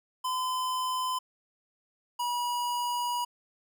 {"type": "tone pair in turn", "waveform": "square", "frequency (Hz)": [1020, 968.2], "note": ["C6", "B5"], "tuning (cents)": [-44, -35], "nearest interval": "minor second", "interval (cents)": 91, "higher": "first", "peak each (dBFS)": [-29, -29], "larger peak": "neither", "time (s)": [[0.24, 1.19], [2.19, 3.25]], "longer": "second", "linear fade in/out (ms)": 10, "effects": []}